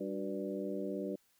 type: harmonic tone with a mistuned harmonic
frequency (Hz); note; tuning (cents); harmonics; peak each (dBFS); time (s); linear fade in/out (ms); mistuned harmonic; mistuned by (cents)
98.1; G2; +2; 2 / 3 / 4 / 5 / 6; -41 / -41 / -41 / -43 / -44; 0-1.16; 10; 4; -83
effects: white hiss -72 dBFS RMS until 1.39 s